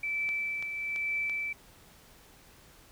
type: tone with tremolo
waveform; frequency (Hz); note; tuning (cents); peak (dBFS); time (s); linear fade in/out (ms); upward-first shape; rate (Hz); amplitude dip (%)
sine; 2321; D7; -21; -28; 0.03-1.53; 5; triangle; 1.1; 50
type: click train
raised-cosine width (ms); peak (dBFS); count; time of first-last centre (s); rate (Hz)
0.2; -26; 4; 0.29-1.297; 2.98
effects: pink hiss -57 dBFS RMS until 2.91 s